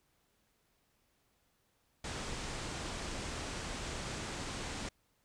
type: low-pass noise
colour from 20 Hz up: pink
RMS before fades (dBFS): -41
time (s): 2.04-4.89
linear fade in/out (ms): 5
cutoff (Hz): 8800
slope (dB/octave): 48
effects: pink hiss -75 dBFS RMS until 5.24 s